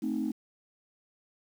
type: chord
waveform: sine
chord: A diminished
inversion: none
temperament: equal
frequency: 220 / 261.6 / 311.1 Hz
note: A3 / C4 / Eb4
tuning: 0 / 0 / 0 cents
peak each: -32 dBFS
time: 0.02-0.32 s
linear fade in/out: 10 ms
effects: tanh soft clip ceiling -22 dBFS + 9-bit